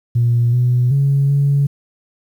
sine tone with pitch steps, 119 / 123.4 / 139.1 / 141.1 Hz, A#2 / B2 / C#3 / C#3, +36 / -1 / +6 / +31 cents, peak -10 dBFS, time 0.15-1.67 s, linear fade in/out 10 ms, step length 380 ms, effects tanh soft clip ceiling -7 dBFS + 8-bit

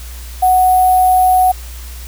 sine tone with sample-and-hold, 740 Hz, F#5, in tune, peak -7 dBFS, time 0.42-1.52 s, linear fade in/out 10 ms, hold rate 11025 Hz, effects added 60 Hz sine -27 dBFS peak until 2.07 s + white hiss -36 dBFS RMS until 2.07 s

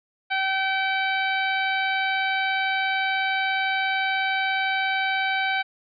harmonic tone, 769 Hz, G5, 33 cents flat, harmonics 1 / 2 / 3 / 4 / 5 / 6, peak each -26 / -26 / -27 / -34 / -35 / -43 dBFS, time 0.3-5.63 s, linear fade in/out 20 ms, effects none

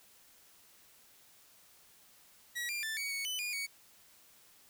sawtooth tone with pitch steps, 1921 / 2390 / 1767 / 2247 / 2221 / 3008 / 2434 / 2239 Hz, B6 / D7 / A6 / C#7 / C#7 / F#7 / D#7 / C#7, -48 / +30 / +7 / +23 / +3 / +28 / -39 / +17 cents, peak -32 dBFS, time 2.55-3.67 s, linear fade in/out 20 ms, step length 140 ms, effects white hiss -62 dBFS RMS until 4.69 s

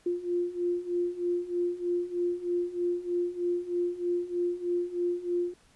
sine beating tone pair, 349.2 / 352.4 Hz, F4 / F4, 0 / +16 cents, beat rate 3.2 Hz, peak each -32 / -29 dBFS, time 0.06-5.54 s, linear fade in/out 5 ms, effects pink hiss -62 dBFS RMS until 5.75 s + resampled to 24000 Hz

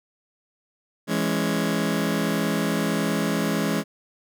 sawtooth chord, C# minor, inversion first, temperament just, 166.31 / 207.9 / 277.2 Hz, E3 / G#3 / C#4, +16 / +2 / 0 cents, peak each -23 / -21 / -23 dBFS, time 1.07-3.84 s, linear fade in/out 50 ms, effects none

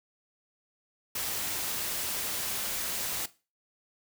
white noise, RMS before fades -33 dBFS, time 1.15-3.26 s, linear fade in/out 5 ms, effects noise-tail reverb RT60 0.3 s tail -17 dB re dry

